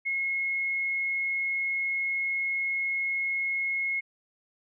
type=tone; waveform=sine; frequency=2167 Hz; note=C#7; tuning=40 cents flat; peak=-26 dBFS; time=0.05-4.01 s; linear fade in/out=20 ms; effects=none